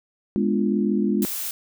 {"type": "chord", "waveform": "sine", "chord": "G# diminished seventh", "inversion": "none", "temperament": "equal", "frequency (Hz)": [207.7, 246.9, 293.7, 349.2], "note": ["G#3", "B3", "D4", "F4"], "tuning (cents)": [0, 0, 0, 0], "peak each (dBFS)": [-21, -26, -27, -26], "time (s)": [0.36, 1.25], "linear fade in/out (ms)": 0}
{"type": "noise", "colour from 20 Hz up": "blue", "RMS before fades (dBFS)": -29, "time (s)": [1.22, 1.51], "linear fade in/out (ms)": 2}
{"effects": []}